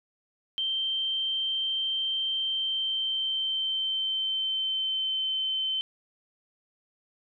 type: tone with pitch glide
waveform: sine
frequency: 3133 to 3081 Hz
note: G7 to G7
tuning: -2 to -31 cents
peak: -26 dBFS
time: 0.58-5.81 s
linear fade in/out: 0 ms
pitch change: -29 cents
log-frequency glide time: 2.32-5.23 s
effects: none